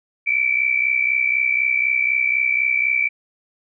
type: tone pair together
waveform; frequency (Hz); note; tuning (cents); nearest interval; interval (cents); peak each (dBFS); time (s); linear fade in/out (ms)
sine; 2276 / 2340; C#7 / D7; +45 / -7; unison; 48; -20 / -18; 0.26-3.09; 20
effects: none